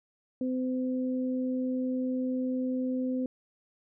sine tone pair together, 255.7 / 511.4 Hz, C4 / C5, -40 / -40 cents, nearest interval octave, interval 1200 cents, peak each -28 / -36 dBFS, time 0.41-3.26 s, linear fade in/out 2 ms, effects none

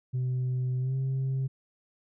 sine tone with pitch glide, 127.2 to 133.06 Hz, C3 to C3, -48 to +29 cents, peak -24 dBFS, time 0.13-1.48 s, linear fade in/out 20 ms, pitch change +77 cents, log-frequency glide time 0.79-0.95 s, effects tanh soft clip ceiling -25 dBFS

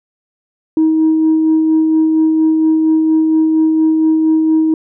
sine tone with tremolo, 316.9 Hz, D#4, 32 cents sharp, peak -6 dBFS, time 0.77-4.74 s, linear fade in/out 2 ms, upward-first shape sine, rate 4.3 Hz, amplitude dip 30%, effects tanh soft clip ceiling -5 dBFS

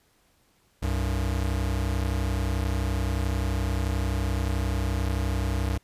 square tone pair together, 63.8 / 95.29 Hz, C2 / G2, -43 / -49 cents, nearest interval perfect fifth, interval 694 cents, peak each -27 / -29 dBFS, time 0.82-5.78 s, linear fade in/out 10 ms, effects pink hiss -65 dBFS RMS until 5.83 s + resampled to 32000 Hz

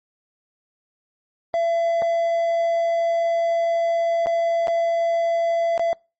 triangle tone with dropouts, 673 Hz, E5, 36 cents sharp, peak -16 dBFS, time 1.54-5.93 s, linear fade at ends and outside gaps 0 ms, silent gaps 2.02-2.023 / 4.26-4.269 / 4.672-4.681 / 5.778-5.795 s, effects noise-tail reverb RT60 0.3 s tail -26 dB re dry + MP3 32 kbps

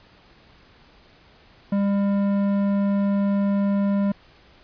square tone with low-pass filter, 200 Hz, G3, 35 cents sharp, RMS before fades -21 dBFS, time 1.72-4.12 s, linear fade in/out 5 ms, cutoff 1000 Hz, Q 0.51, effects pink hiss -53 dBFS RMS until 4.63 s + resampled to 11025 Hz

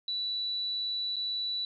sine tone with dropouts, 3951 Hz, B7, in tune, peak -30 dBFS, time 0.08-1.65 s, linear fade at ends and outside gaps 2 ms, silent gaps 1.159-1.165 s, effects none

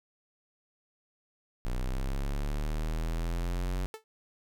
square linear sweep, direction up, 30.36 to 46.27 Hz, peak -30 dBFS, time 1.65-3.86 s, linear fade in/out 0 ms
sawtooth tone with exponential decay, 438.9 Hz, A4, 4 cents flat, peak -32 dBFS, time 3.94-4.04 s, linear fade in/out 1 ms, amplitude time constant 21 ms
effects none

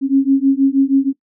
sine beating tone pair, 269.1 / 275.4 Hz, C4 / C#4, +49 / -11 cents, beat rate 6.3 Hz, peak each -13 dBFS, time 0.01-1.13 s, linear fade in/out 50 ms, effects noise-tail reverb RT60 0.1 s tail -17 dB re dry

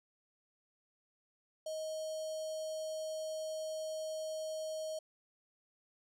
square tone with notch filter, 629 Hz, D#5, 19 cents sharp, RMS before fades -40 dBFS, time 1.66-4.99 s, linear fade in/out 5 ms, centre 1900 Hz, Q 0.51, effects low-pass 9000 Hz 12 dB/octave

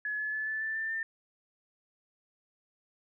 sine tone with pitch steps, 1700 / 1715.8 / 1731.7 / 1747.8 / 1764 / 1780.4 / 1796.9 Hz, G#6 / A6 / A6 / A6 / A6 / A6 / A6, +40 / -44 / -28 / -12 / +4 / +20 / +36 cents, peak -31 dBFS, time 0.05-1.03 s, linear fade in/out 2 ms, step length 140 ms, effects none

